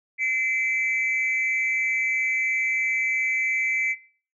sine tone pair together, 2058 / 2315 Hz, C7 / D7, -29 / -25 cents, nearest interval major second, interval 204 cents, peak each -22 dBFS, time 0.18-3.96 s, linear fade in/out 50 ms, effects noise-tail reverb RT60 0.4 s tail -17 dB re dry + tanh soft clip ceiling -17 dBFS

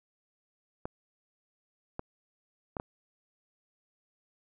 clicks, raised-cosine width 1 ms, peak -21 dBFS, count 4, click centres 0.855 / 1.994 / 2.768 / 2.799 s, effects none

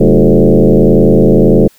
sine tone with frequency modulation, 107.2 Hz, A2, 45 cents flat, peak -3 dBFS, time 0-1.68 s, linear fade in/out 10 ms, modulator 81.7 Hz, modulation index 5.2, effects white hiss -47 dBFS RMS until 1.78 s

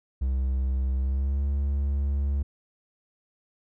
triangle tone with pitch glide, 65.41 to 70.1 Hz, C2 to C#2, 0 to +20 cents, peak -21 dBFS, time 0.21-2.43 s, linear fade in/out 10 ms, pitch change +120 cents, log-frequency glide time 0.97-1.44 s, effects none

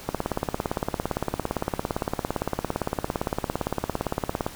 click train, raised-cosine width 1 ms, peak -10 dBFS, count 78, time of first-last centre 0.09-4.465 s, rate 17.6 Hz, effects pink hiss -42 dBFS RMS until 4.55 s

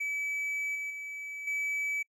triangle tone with level steps, 2294 Hz, D7, 41 cents flat, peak -29 / -32 / -36 / -28 dBFS, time 0-2.03 s, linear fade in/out 10 ms, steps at 0.75 / 0.9 / 1.47 s, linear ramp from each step 5 ms, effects noise-tail reverb RT60 0.1 s tail -26 dB re dry

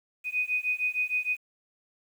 sine beating tone pair, 2489 / 2495.5 Hz, D#7 / D#7, 0 / +5 cents, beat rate 6.5 Hz, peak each -29 dBFS, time 0.24-1.37 s, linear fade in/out 50 ms, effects 9-bit

